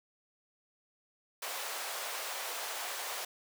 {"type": "high-pass noise", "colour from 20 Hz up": "pink", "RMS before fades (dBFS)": -39, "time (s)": [1.42, 3.25], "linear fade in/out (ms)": 5, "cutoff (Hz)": 560, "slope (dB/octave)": 24, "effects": []}